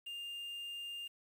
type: tone with quantisation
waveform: triangle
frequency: 2806 Hz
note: F7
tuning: 8 cents sharp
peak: -40 dBFS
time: 0.06-1.08 s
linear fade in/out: 10 ms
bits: 10
effects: none